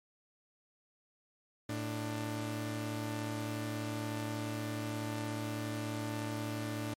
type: tone pair together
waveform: sawtooth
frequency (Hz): 110.95 / 296.2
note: A2 / D4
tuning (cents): +15 / +15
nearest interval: octave + perfect fourth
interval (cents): 1700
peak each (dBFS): -34 / -35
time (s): 1.69-6.94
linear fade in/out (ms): 5
effects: MP3 64 kbps